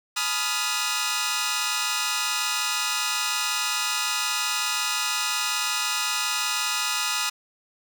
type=chord; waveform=10% pulse; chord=F half-diminished seventh; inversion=first; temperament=equal with one note detuned; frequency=851.5 / 987.8 / 1244.5 / 1396.9 Hz; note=Ab5 / Cb6 / Eb6 / F6; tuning=+43 / 0 / 0 / 0 cents; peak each=-25 / -23 / -19 / -21 dBFS; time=0.16-7.3 s; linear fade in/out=10 ms; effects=none